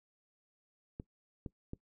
clicks, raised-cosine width 3 ms, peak -28 dBFS, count 3, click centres 0.999 / 1.462 / 1.734 s, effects noise-tail reverb RT60 0.1 s tail -21 dB re dry

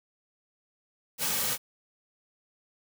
white noise with comb filter, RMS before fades -29 dBFS, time 1.18-1.58 s, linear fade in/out 50 ms, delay 2.9 ms, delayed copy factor -0.6, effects none

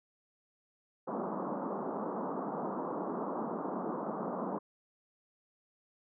pink band-pass noise, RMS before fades -37 dBFS, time 1.07-4.59 s, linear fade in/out 10 ms, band 180 to 1200 Hz, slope 48 dB/octave, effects none

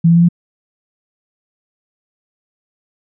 sine tone with pitch steps, 166.6 / 168.63 / 170.69 / 172.77 Hz, E3 / E3 / F3 / F3, +19 / +40 / -39 / -18 cents, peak -6 dBFS, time 0.04-0.288 s, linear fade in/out 10 ms, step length 62 ms, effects none

